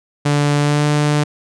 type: tone with pitch glide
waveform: sawtooth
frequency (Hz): 145.5 to 148.21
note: D3 to D3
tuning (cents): -16 to +16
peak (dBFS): -9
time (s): 0.25-1.24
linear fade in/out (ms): 10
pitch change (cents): +32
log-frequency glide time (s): 0.59-0.85
effects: resampled to 22050 Hz